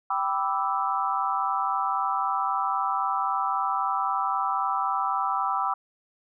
sine chord, E minor seventh, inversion first, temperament equal with one note detuned, 781.7 / 987.8 / 1174.7 / 1318.5 Hz, G5 / B5 / D6 / E6, -5 / 0 / 0 / 0 cents, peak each -29 dBFS, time 0.1-5.74 s, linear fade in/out 5 ms, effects none

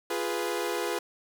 sawtooth chord, F diminished, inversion none, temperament equal with one note detuned, 348 / 415.3 / 493.9 Hz, F4 / Ab4 / Cb5, -6 / 0 / 0 cents, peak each -29 dBFS, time 0.1-0.99 s, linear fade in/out 5 ms, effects 8-bit

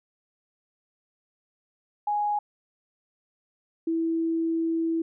sine tone pair in turn, 830.6 / 328.3 Hz, G#5 / E4, 0 / -7 cents, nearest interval octave + major third, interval 1607 cents, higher first, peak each -23 dBFS, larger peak neither, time 2.07-2.39 / 3.87-5.02 s, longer second, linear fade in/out 5 ms, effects none

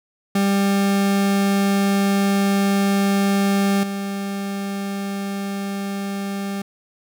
40% pulse tone with level steps, 198.1 Hz, G3, 18 cents sharp, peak -15 / -23 dBFS, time 0.35-6.62 s, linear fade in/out 5 ms, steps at 3.83 s, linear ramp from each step 5 ms, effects none

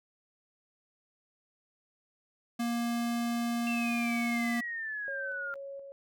square tone, 235.7 Hz, A#3, 19 cents sharp, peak -30 dBFS, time 2.59-4.61 s, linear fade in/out 10 ms
sine exponential sweep, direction down, 2698 to 1392 Hz, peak -34 dBFS, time 3.67-5.54 s, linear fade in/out 0 ms
sine tone with tremolo, 553 Hz, C#5, 4 cents flat, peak -39 dBFS, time 5.08-5.92 s, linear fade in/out 0 ms, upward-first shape square, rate 2.1 Hz, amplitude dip 40%
effects none

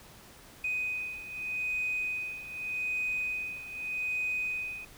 sine beating tone pair, 2500 / 2500.83 Hz, D#7 / D#7, +8 / +8 cents, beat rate 0.83 Hz, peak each -32 / -36 dBFS, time 0.64-4.85 s, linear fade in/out 5 ms, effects tanh soft clip ceiling -24 dBFS + pink hiss -53 dBFS RMS until 4.97 s

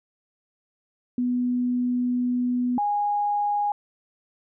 sine tone pair in turn, 246.9 / 823.8 Hz, B3 / G#5, 0 / -14 cents, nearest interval octave + major sixth, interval 2086 cents, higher second, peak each -21 dBFS, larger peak neither, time 1.18-2.78 / 2.78-3.72 s, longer first, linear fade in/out 2 ms, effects none

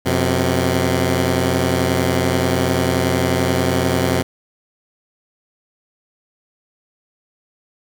10% pulse tone pair together, 89.43 / 128.5 Hz, F2 / C3, +42 / -31 cents, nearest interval tritone, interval 627 cents, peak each -10 dBFS, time 0.05-4.23 s, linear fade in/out 20 ms, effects 7-bit

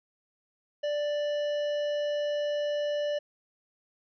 harmonic tone, 588 Hz, D5, 2 cents sharp, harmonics 1 / 3 / 5 / 7 / 9 / 10, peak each -27 / -43 / -42 / -55 / -55 / -59 dBFS, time 0.83-3.19 s, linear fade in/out 10 ms, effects none

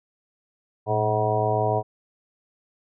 harmonic tone with a mistuned harmonic, 106.9 Hz, A2, 49 cents flat, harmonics 1 / 2 / 3 / 4 / 5 / 6 / 7 / 9, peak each -26 / -38 / -36 / -27 / -31 / -26 / -26 / -29 dBFS, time 0.86-1.83 s, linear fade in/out 50 ms, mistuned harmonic 1, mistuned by +110 cents, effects none

